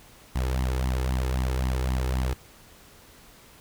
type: tone with flanger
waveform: sawtooth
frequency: 64 Hz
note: C2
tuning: 38 cents flat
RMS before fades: -26 dBFS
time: 0.35-2.34 s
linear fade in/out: 10 ms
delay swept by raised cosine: 0.97 to 2.37 ms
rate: 3.8 Hz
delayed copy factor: +0.65
effects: pink hiss -52 dBFS RMS until 3.6 s